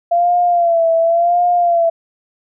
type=tone with vibrato; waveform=sine; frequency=683 Hz; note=F5; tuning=39 cents flat; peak=-10 dBFS; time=0.11-1.9 s; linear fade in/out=10 ms; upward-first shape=sine; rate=0.92 Hz; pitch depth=63 cents each way; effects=none